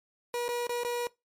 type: tone with dropouts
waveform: 30% pulse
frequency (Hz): 481.6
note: B4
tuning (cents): -44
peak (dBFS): -27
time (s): 0.34-1.07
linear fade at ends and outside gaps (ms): 1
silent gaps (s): 0.482-0.489 / 0.669-0.693 / 0.835-0.848
effects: noise-tail reverb RT60 0.2 s tail -21 dB re dry + MP3 64 kbps